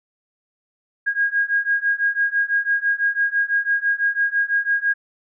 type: beating tone pair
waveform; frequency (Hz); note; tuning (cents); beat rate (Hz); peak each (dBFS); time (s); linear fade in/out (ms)
sine; 1630 / 1636; G#6 / G#6; -33 / -26; 6; -21 / -20; 1.06-4.94; 20
effects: none